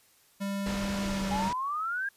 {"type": "tone with pitch glide", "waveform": "square", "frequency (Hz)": [198.3, 194.33], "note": ["G3", "G3"], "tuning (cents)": [20, -15], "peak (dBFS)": -31, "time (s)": [0.4, 1.5], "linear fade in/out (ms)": 20, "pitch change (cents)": -35, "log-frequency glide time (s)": [1.01, 1.26]}
{"type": "low-pass noise", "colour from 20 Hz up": "pink", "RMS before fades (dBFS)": -37, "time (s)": [0.66, 1.53], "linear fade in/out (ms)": 2, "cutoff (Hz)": 7300, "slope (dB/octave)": 24}
{"type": "exponential sweep", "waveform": "sine", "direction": "up", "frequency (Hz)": [811, 1644], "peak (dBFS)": -29, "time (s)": [1.31, 2.09], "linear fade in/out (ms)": 5}
{"effects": ["white hiss -63 dBFS RMS until 2.16 s", "resampled to 32000 Hz"]}